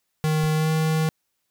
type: tone with pitch glide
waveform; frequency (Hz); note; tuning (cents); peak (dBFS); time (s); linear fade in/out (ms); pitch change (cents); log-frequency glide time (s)
square; 155.56 to 158.01; D#3 to D#3; 0 to +27; -20; 0.24-1.09; 0; +27; 0.54-0.7
type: noise with exponential decay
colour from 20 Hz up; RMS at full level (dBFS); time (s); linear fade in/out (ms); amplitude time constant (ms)
brown; -30; 0.43-0.51; 0; 17
effects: white hiss -75 dBFS RMS until 1.5 s